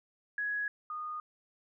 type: tone pair in turn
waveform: sine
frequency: 1672 / 1229.1 Hz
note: G#6 / D#6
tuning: +11 / -22 cents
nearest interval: perfect fourth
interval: 533 cents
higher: first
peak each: -31 / -36 dBFS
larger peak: first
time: 0.38-0.68 / 0.9-1.2 s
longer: neither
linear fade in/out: 2 ms
effects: none